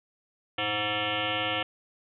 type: tone with frequency modulation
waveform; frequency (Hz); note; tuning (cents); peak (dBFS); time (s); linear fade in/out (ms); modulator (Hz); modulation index
sine; 1760; A6; 0; -26; 0.58-1.63; 5; 206; 7
effects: none